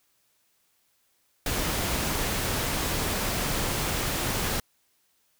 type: noise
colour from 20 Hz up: pink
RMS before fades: -28 dBFS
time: 1.46-4.6 s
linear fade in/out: 2 ms
effects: white hiss -69 dBFS RMS until 5.39 s

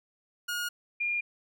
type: tone pair in turn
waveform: sawtooth / sine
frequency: 1434 / 2412 Hz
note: F6 / D7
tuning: +45 / +46 cents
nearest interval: major sixth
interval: 901 cents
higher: second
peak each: -27 dBFS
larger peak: neither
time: 0.48-0.69 / 1-1.21 s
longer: neither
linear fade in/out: 10 ms
effects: none

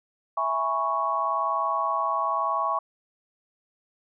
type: chord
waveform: sine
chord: C# minor seventh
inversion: first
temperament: equal with one note detuned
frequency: 659.3 / 827.3 / 987.8 / 1108.7 Hz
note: E5 / G#5 / B5 / C#6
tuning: 0 / -7 / 0 / 0 cents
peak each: -31 / -31 / -31 / -25 dBFS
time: 0.37-2.79 s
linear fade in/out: 5 ms
effects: none

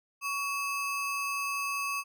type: ring-modulated tone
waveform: square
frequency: 1864.7 Hz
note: A#6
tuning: in tune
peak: -28 dBFS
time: 0.21-2.04 s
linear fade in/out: 50 ms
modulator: 741 Hz
effects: none

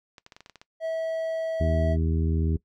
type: clicks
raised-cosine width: 0.2 ms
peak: -28 dBFS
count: 9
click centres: 0.182 / 0.264 / 0.322 / 0.365 / 0.406 / 0.461 / 0.497 / 0.557 / 0.615 s
type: tone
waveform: triangle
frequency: 649 Hz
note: E5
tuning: 27 cents flat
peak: -24 dBFS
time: 0.8-1.97 s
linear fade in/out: 50 ms
type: harmonic tone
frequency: 80.5 Hz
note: E2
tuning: 41 cents flat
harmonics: 1 / 2 / 3 / 4 / 5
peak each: -23 / -29 / -33 / -35 / -37 dBFS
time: 1.6-2.57 s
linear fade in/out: 10 ms
effects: noise-tail reverb RT60 0.1 s tail -20 dB re dry

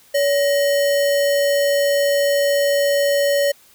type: tone with sample-and-hold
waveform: sine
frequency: 567 Hz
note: C#5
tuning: 39 cents sharp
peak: -14 dBFS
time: 0.14-3.52 s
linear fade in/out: 10 ms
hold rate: 2450 Hz
effects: white hiss -51 dBFS RMS until 3.74 s

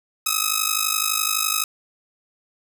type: ring-modulated tone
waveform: 5% pulse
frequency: 1275 Hz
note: D#6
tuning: 42 cents sharp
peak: -5 dBFS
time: 0.26-1.64 s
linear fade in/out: 2 ms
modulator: 25.9 Hz
effects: none

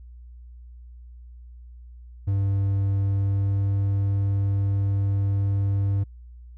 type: tone with pitch glide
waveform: triangle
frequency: 98.6 to 99.23 Hz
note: G2 to G2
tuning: +11 to +22 cents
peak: -18 dBFS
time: 2.27-6.04 s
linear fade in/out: 10 ms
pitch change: +11 cents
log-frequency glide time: 3.05-3.7 s
effects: added 60 Hz sine -41 dBFS peak until 6.57 s

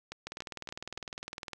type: two click trains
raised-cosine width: 0.2 ms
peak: -23 / -22 dBFS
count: 4 / 26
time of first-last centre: 0.12-0.975 / 0.27-1.533 s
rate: 3.51 / 19.8 Hz
effects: none

